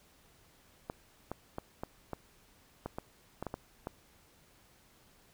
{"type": "clicks", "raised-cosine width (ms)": 1, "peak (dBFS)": -23, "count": 11, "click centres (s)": [0.899, 1.316, 1.584, 1.835, 2.133, 2.86, 2.985, 3.426, 3.467, 3.541, 3.871], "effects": ["pink hiss -64 dBFS RMS until 5.33 s"]}